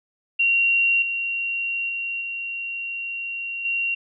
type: tone with level steps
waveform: sine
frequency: 2753 Hz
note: F7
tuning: 25 cents flat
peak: -16 / -23 / -25 / -27 / -21 dBFS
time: 0.39-3.95 s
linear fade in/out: 10 ms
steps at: 1.02 / 1.89 / 2.21 / 3.65 s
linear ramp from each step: 2 ms
effects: none